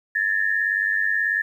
sine tone pair together, 1711 / 1809.4 Hz, A6 / A6, -49 / +48 cents, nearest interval minor second, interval 97 cents, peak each -22 dBFS, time 0.15-1.42 s, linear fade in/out 5 ms, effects 9-bit

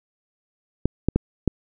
clicks, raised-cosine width 3 ms, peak -5 dBFS, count 4, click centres 0.856 / 1.086 / 1.16 / 1.477 s, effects none

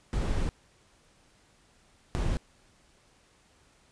brown noise bursts at uneven times, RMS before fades -28 dBFS, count 2, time 0.13-0.49 / 2.15-2.37 s, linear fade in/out 0 ms, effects pink hiss -63 dBFS RMS until 3.91 s + resampled to 22050 Hz

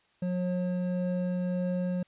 triangle tone pair together, 180.57 / 540 Hz, F#3 / C#5, -42 / -45 cents, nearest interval octave + perfect fifth, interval 1897 cents, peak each -26 / -33 dBFS, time 0.22-2.03 s, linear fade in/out 5 ms, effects white hiss -67 dBFS RMS until 2.07 s + resampled to 8000 Hz

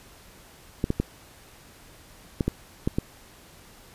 clicks, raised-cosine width 3 ms, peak -10 dBFS, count 7, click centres 0.841 / 0.904 / 1 / 2.408 / 2.48 / 2.875 / 2.985 s, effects pink hiss -51 dBFS RMS until 3.94 s + resampled to 32000 Hz

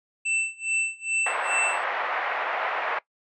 square tone with tremolo, 2668 Hz, E7, 20 cents sharp, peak -22 dBFS, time 0.25-1.84 s, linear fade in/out 10 ms, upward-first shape sine, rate 2.4 Hz, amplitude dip 95%
pink band-pass noise, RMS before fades -28 dBFS, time 1.26-2.99 s, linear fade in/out 5 ms, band 630 to 2200 Hz, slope 24 dB/octave
effects noise-tail reverb RT60 0.1 s tail -20 dB re dry + resampled to 22050 Hz

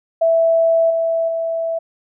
sine tone with level steps, 659.3 Hz, E5, in tune, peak -11 / -15 / -18 dBFS, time 0.21-1.79 s, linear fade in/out 10 ms, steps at 0.9 / 1.28 s, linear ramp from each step 5 ms, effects none

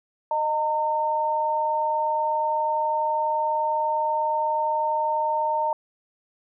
sine tone pair together, 616 / 912.1 Hz, D#5 / A#5, -17 / -38 cents, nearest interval perfect fifth, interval 679 cents, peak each -27 / -22 dBFS, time 0.31-5.73 s, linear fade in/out 2 ms, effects none

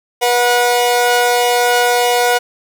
sawtooth tone pair together, 485.8 / 727.9 Hz, B4 / F#5, -29 / -29 cents, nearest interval perfect fifth, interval 700 cents, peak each -10 dBFS, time 0.21-2.39 s, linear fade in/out 20 ms, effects none

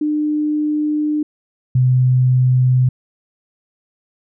sine tone pair in turn, 301.1 / 127.33 Hz, D4 / C3, +43 / -47 cents, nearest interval octave + minor third, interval 1490 cents, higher first, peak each -15 / -10 dBFS, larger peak second, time 0.01-1.23 / 1.75-2.89 s, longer first, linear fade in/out 5 ms, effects none

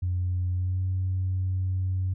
sine tone with pitch glide, 90.2 to 93.06 Hz, F#2 to F#2, -44 to +10 cents, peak -23 dBFS, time 0.02-2.14 s, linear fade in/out 10 ms, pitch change +54 cents, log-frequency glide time 0.51-0.83 s, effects tanh soft clip ceiling -20 dBFS

